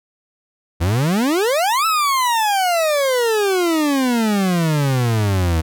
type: exponential two-way sweep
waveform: 40% pulse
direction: up then down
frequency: 78.2 to 1331 to 78.2 Hz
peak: -14 dBFS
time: 0.8-5.62 s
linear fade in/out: 20 ms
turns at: 1.86 s
effects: none